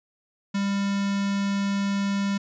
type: tone with notch filter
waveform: square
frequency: 198.9 Hz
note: G3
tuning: 25 cents sharp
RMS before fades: -25 dBFS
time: 0.54-2.38 s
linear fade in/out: 10 ms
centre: 650 Hz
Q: 1.8
effects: resampled to 16000 Hz